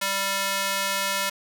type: tone with high-pass filter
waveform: square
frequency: 196 Hz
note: G3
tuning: in tune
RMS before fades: -26 dBFS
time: 0.01-1.3 s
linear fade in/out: 10 ms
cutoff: 1100 Hz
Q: 0.57
effects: 7-bit